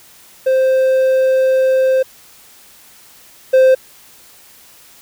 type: tone pair in turn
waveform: triangle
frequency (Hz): 523.3 / 521.4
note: C5 / C5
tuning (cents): 0 / -6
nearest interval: unison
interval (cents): 6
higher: first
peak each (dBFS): -8 / -4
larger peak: second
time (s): 0.46-2.03 / 3.53-3.75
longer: first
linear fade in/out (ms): 10
effects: white hiss -44 dBFS RMS until 5.01 s

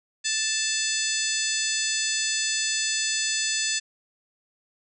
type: harmonic tone with a mistuned harmonic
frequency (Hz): 880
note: A5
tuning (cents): 0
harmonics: 2 / 3 / 4 / 5 / 6 / 7 / 8 / 9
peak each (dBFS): -32 / -32 / -32 / -32 / -32 / -32 / -32 / -32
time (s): 0.24-3.8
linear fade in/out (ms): 20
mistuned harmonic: 6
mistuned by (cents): -100
effects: none

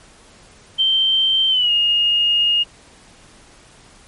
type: tone with pitch glide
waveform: sine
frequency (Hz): 3126 to 2850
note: G7 to F7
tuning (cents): -6 to +34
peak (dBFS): -13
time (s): 0.78-2.64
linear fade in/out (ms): 20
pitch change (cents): -160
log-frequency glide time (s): 1.49-1.71
effects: pink hiss -47 dBFS RMS until 4.07 s + MP3 48 kbps

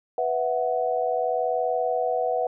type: chord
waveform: sine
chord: B suspended fourth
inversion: none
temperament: equal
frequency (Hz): 493.9 / 659.3 / 740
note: B4 / E5 / F#5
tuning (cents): 0 / 0 / 0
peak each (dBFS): -26 / -27 / -26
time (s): 0.18-2.47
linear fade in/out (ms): 2
effects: none

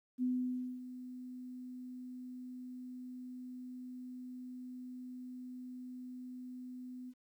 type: tone with ADSR envelope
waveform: sine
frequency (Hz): 251.6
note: B3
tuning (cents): +32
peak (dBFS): -30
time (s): 0.18-7.14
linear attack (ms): 45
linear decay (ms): 570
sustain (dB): -14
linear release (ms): 52
effects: 12-bit

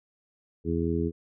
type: harmonic tone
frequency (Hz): 83.4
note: E2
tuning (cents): +21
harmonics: 1 / 2 / 3 / 4 / 5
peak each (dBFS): -31 / -31 / -31 / -31 / -31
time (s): 0.64-1.12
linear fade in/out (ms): 50
effects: none

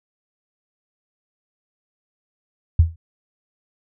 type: tone with exponential decay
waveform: sine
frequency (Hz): 82.41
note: E2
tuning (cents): 0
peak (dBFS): -6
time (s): 2.79-2.96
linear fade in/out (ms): 5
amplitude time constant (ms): 36
effects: none

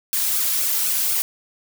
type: noise with flanger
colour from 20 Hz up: blue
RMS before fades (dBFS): -21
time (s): 0.13-1.22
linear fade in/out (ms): 0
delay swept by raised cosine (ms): 1 to 2.8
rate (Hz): 4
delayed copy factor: -0.9
effects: none

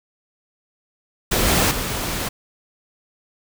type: noise with level steps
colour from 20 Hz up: pink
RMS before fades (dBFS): -19 / -17 / -25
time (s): 1.31-2.29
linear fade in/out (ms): 10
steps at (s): 1.47 / 1.71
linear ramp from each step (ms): 2
effects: none

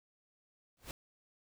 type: noise with exponential growth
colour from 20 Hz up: pink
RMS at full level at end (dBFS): -40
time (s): 0.77-0.91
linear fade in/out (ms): 1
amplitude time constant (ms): 30
effects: none

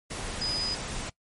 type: tone in noise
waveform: sine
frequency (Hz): 4978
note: D#8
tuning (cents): 0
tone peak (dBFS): -27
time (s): 0.41-0.75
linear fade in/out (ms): 10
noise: pink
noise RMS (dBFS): -35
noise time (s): 0.1-1.1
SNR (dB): +5
effects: noise-tail reverb RT60 0.1 s tail -21 dB re dry + MP3 48 kbps

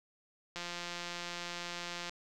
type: click train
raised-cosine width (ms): 0.2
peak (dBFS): -23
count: 268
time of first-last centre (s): 0.56-2.094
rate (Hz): 174
effects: none

